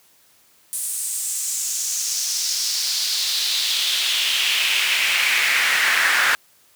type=noise with high-pass filter sweep; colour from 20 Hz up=brown; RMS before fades=-21 dBFS; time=0.73-6.35 s; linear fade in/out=0 ms; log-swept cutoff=9400 to 1600 Hz; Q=2.9; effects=white hiss -56 dBFS RMS until 6.75 s + high-pass 60 Hz 12 dB/octave